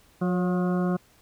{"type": "harmonic tone with a mistuned harmonic", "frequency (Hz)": 179.6, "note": "F3", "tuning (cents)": 49, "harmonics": [1, 2, 3, 4, 6, 7, 8], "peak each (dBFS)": [-23, -30, -35, -36, -39, -40, -42], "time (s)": [0.21, 0.97], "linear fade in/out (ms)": 10, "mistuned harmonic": 3, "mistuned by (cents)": 40, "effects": ["pink hiss -59 dBFS RMS until 1.21 s"]}